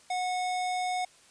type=tone; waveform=square; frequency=731 Hz; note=F#5; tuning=21 cents flat; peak=-29 dBFS; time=0.1-1.05 s; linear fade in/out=5 ms; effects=white hiss -58 dBFS RMS until 1.3 s + resampled to 22050 Hz